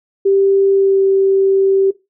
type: tone with pitch glide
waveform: sine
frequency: 392 to 388.2 Hz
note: G4 to G4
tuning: 0 to -17 cents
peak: -9 dBFS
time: 0.25-1.91 s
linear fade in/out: 10 ms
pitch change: -17 cents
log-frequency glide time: 0.72-1.02 s
effects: noise-tail reverb RT60 0.2 s tail -17 dB re dry